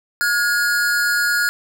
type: tone pair together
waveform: square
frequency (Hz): 1432.2 / 1661.2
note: F6 / G#6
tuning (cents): +43 / 0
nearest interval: minor third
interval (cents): 257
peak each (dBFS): -18 / -22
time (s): 0.21-1.49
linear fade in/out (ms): 0
effects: 7-bit